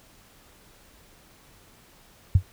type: tone with exponential decay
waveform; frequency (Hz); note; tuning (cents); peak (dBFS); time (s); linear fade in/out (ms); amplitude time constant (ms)
sine; 92.3; F#2; -4; -10; 2.35-2.43; 5; 17
effects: pink hiss -55 dBFS RMS until 2.52 s